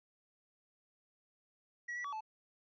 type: tone with pitch steps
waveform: triangle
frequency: 1922 / 1951 / 1140 / 871 Hz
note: B6 / B6 / C#6 / A5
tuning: -48 / -22 / +48 / -18 cents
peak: -37 dBFS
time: 1.88-2.208 s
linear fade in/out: 10 ms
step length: 82 ms
effects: resampled to 16000 Hz